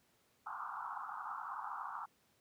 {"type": "band-pass noise", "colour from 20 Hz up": "white", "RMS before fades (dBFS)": -44, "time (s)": [0.46, 2.06], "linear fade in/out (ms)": 10, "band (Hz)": [780, 1400], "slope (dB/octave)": 96, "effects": ["pink hiss -73 dBFS RMS until 2.4 s", "high-pass 100 Hz 12 dB/octave"]}